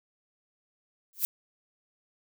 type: noise with exponential growth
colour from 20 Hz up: violet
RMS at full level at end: -23 dBFS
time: 1.13-1.25 s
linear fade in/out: 0 ms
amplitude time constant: 24 ms
effects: none